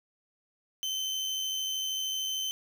30% pulse tone with amplitude modulation, 3077 Hz, G7, 33 cents flat, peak -26 dBFS, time 0.83-2.51 s, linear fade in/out 0 ms, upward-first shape sine, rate 93.1 Hz, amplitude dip 30%, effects none

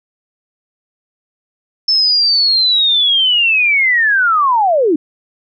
sine linear sweep, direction down, 5300 to 280.9 Hz, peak -9 dBFS, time 1.88-4.96 s, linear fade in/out 5 ms, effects none

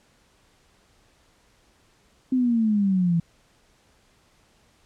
sine exponential sweep, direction down, 261.6 to 164.81 Hz, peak -18 dBFS, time 2.32-3.2 s, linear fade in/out 5 ms, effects pink hiss -61 dBFS RMS until 4.85 s + low-pass 9000 Hz 12 dB/octave

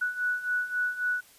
sine beating tone pair, 1474 / 1477.7 Hz, F#6 / F#6, -7 / -3 cents, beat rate 3.7 Hz, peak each -32 / -28 dBFS, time 0.01-1.21 s, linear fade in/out 10 ms, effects white hiss -56 dBFS RMS until 1.38 s + resampled to 32000 Hz

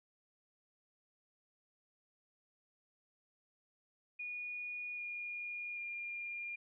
sine tone with pitch steps, 2451 / 2428 / 2406 Hz, D#7 / D#7 / D7, -27 / -43 / +41 cents, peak -40 dBFS, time 4.19-6.56 s, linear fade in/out 10 ms, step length 790 ms, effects none

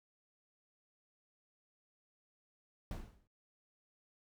brown noise with exponential decay, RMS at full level -38 dBFS, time 2.91-3.27 s, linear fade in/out 1 ms, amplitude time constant 78 ms, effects noise-tail reverb RT60 0.2 s tail -22 dB re dry

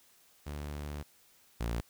sawtooth tone pair in turn, 73.42 / 57.71 Hz, D2 / A#1, 0 / -17 cents, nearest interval major third, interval 417 cents, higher first, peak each -34 / -28 dBFS, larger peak second, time 0.46-1.03 / 1.6-1.81 s, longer first, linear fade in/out 10 ms, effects white hiss -64 dBFS RMS until 1.89 s

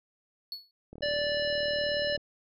triangle tone with exponential decay, 4400 Hz, C#8, 14 cents flat, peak -31 dBFS, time 0.52-0.71 s, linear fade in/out 1 ms, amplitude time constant 41 ms
click train, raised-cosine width 2 ms, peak -32 dBFS, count 49, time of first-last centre 0.93-2.177 s, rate 38.5 Hz
harmonic tone, 584 Hz, D5, 10 cents flat, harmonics 1 / 3 / 5 / 7 / 9, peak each -29 / -34 / -36 / -37 / -39 dBFS, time 1.02-2.17 s, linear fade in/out 10 ms
effects none

